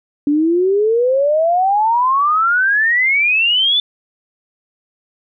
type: exponential sweep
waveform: sine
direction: up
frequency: 284.5 to 3539 Hz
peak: -11 dBFS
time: 0.27-3.8 s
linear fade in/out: 2 ms
effects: none